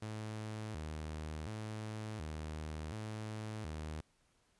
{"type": "tone with vibrato", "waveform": "sawtooth", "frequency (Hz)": 91.6, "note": "F#2", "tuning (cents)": -17, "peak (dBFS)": -37, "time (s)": [0.02, 4.01], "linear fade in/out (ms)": 5, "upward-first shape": "square", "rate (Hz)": 0.69, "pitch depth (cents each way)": 290, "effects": ["pink hiss -74 dBFS RMS until 4.59 s", "resampled to 24000 Hz"]}